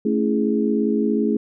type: chord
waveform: sine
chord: A major seventh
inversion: none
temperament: equal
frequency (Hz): 220 / 277.2 / 329.6 / 415.3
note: A3 / C#4 / E4 / G#4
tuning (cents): 0 / 0 / 0 / 0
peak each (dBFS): -20 / -24 / -25 / -23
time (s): 0.05-1.37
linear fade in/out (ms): 5
effects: none